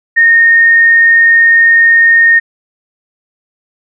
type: tone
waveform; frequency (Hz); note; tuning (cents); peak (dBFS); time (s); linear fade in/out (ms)
sine; 1842; A#6; -21; -3; 0.16-2.4; 20
effects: none